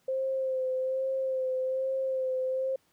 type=tone with vibrato; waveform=sine; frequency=523.3 Hz; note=C5; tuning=in tune; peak=-27 dBFS; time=0.08-2.76 s; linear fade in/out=5 ms; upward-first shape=sine; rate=1.2 Hz; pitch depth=25 cents each way; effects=pink hiss -69 dBFS RMS until 2.92 s + high-pass 100 Hz 12 dB/octave